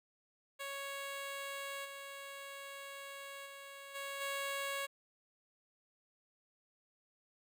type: tone with level steps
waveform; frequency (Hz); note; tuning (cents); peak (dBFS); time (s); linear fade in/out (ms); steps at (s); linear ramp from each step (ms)
10% pulse; 554.4; C#5; 0; -33 / -38 / -41 / -33 / -29; 0.59-4.87; 20; 1.84 / 3.45 / 3.94 / 4.2; 20
effects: none